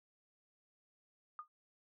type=tone with exponential decay; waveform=sine; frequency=1223 Hz; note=D#6; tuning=30 cents flat; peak=-39 dBFS; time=1.39-1.48 s; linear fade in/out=1 ms; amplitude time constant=19 ms; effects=none